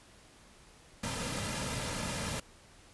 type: noise with comb filter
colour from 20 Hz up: pink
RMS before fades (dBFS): -36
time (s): 1.03-2.4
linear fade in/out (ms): 5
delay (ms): 2.7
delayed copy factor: -0.55
effects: pink hiss -58 dBFS RMS until 2.93 s + resampled to 24000 Hz